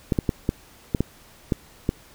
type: clicks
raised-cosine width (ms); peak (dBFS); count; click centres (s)
3; -7; 8; 0.122 / 0.188 / 0.292 / 0.491 / 0.948 / 1.006 / 1.522 / 1.891
effects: pink hiss -51 dBFS RMS until 2.14 s